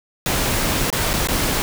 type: noise with dropouts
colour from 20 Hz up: pink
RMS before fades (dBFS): -20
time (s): 0.26-1.62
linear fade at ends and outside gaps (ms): 0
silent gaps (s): 0.902-0.927 / 1.132-1.138 / 1.272-1.286
effects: none